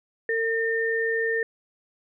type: tone pair together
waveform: sine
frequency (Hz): 454.1 / 1814.6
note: A#4 / A#6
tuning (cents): -45 / -47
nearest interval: 2 octaves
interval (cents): 2398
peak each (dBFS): -25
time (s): 0.29-1.43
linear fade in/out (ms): 2
effects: none